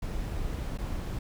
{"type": "noise with dropouts", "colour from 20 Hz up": "brown", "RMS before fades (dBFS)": -33, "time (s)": [0.02, 1.19], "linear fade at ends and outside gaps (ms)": 5, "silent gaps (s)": [0.776, 0.785], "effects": []}